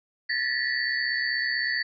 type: tone cluster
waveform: sine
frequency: 1739 / 1815 / 1944 / 4502 Hz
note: A6 / A#6 / B6 / C#8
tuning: -21 / -47 / -28 / +26 cents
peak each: -31 / -31 / -28 / -31 dBFS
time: 0.29-1.83 s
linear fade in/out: 10 ms
effects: none